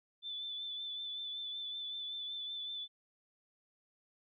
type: tone with vibrato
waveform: sine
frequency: 3506 Hz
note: A7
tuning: 7 cents flat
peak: -39 dBFS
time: 0.22-2.88 s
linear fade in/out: 50 ms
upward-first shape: sine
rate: 5.3 Hz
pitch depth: 26 cents each way
effects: none

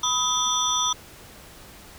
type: tone cluster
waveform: sine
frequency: 992 / 1267 / 3238 / 3525 / 5890 Hz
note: B5 / D#6 / G#7 / A7 / F#8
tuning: +7 / +31 / -45 / +2 / -9 cents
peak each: -28 / -28 / -31 / -25 / -25 dBFS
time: 0.03-0.93 s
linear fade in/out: 5 ms
effects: tanh soft clip ceiling -10 dBFS + pink hiss -46 dBFS RMS until 1.98 s

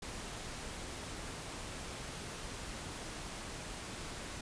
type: noise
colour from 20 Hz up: pink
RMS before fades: -44 dBFS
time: 0.02-4.41 s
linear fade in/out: 5 ms
effects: resampled to 22050 Hz

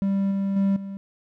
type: tone with level steps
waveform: triangle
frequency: 196.3 Hz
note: G3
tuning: 3 cents sharp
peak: -18 / -20 / -16 / -29 dBFS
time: 0.02-0.97 s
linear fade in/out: 0 ms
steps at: 0.31 / 0.56 / 0.76 s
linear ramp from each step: 5 ms
effects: none

